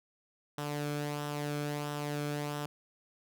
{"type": "tone with flanger", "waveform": "sawtooth", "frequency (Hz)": 146.83, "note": "D3", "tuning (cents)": 0, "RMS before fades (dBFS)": -36, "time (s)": [0.58, 2.66], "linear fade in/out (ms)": 2, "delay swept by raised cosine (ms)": [0.44, 1.07], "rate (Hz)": 1.5, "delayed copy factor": -0.5, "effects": []}